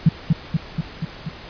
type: tone with echo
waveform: sine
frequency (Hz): 160.4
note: E3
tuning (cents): -47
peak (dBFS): -8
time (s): 0.06-0.09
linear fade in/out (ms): 5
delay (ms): 240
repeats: 5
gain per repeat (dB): -3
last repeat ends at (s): 1.29
effects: pink hiss -38 dBFS RMS until 1.49 s + resampled to 11025 Hz